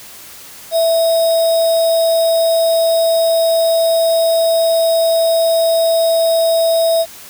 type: tone with sample-and-hold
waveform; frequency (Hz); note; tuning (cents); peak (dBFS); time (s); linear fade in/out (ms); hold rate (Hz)
sine; 659.3; E5; 0; -10; 0.71-7.06; 50; 4410
effects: white hiss -36 dBFS RMS until 7.29 s